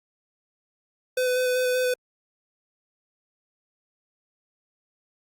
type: tone with vibrato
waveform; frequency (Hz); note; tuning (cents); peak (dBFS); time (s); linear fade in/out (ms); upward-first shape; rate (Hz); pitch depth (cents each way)
square; 504; B4; +35; -22; 1.17-1.94; 5; square; 5.2; 11
effects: Opus 48 kbps

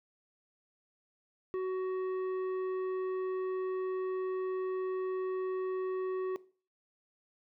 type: tone with tanh clipping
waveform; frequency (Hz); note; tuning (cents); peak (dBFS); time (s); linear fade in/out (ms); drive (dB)
sine; 373.6; F#4; +17; -33; 1.54-6.36; 0; 9
effects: noise-tail reverb RT60 0.4 s tail -19 dB re dry

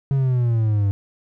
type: exponential sweep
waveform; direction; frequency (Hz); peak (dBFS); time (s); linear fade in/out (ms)
triangle; down; 139.4 to 97.8; -14; 0.11-0.91; 0
effects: none

